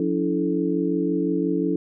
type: tone cluster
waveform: sine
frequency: 178.4 / 284.6 / 330.2 / 435.1 Hz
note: F3 / C#4 / E4 / A4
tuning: +37 / +46 / +3 / -19 cents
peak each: -27 / -24 / -25 / -27 dBFS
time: 0-1.76 s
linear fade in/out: 2 ms
effects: none